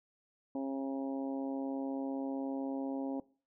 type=harmonic tone; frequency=135.8 Hz; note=C#3; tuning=35 cents flat; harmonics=2 / 3 / 4 / 5 / 6 / 7; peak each=-35 / -48 / -42 / -49 / -48 / -52 dBFS; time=0.55-3.2 s; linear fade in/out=2 ms; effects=noise-tail reverb RT60 0.4 s tail -21 dB re dry